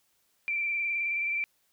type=tone with vibrato; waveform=sine; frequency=2349 Hz; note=D7; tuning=in tune; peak=-27 dBFS; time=0.48-1.44 s; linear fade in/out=0 ms; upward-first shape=square; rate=19 Hz; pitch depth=21 cents each way; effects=white hiss -71 dBFS RMS until 1.72 s